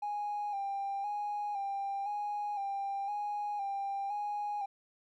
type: tone with vibrato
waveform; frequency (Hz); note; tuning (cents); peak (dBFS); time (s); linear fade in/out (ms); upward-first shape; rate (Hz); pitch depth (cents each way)
triangle; 810; G#5; -43; -30; 0.02-4.66; 10; square; 0.98; 37
effects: tanh soft clip ceiling -30 dBFS